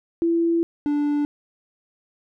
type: tone pair in turn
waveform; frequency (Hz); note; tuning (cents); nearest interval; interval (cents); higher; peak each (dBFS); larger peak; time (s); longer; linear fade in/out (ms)
sine / triangle; 335.5 / 292.3; E4 / D4; +31 / -8; major second; 239; first; -17; neither; 0.22-0.63 / 0.86-1.25; first; 0
effects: none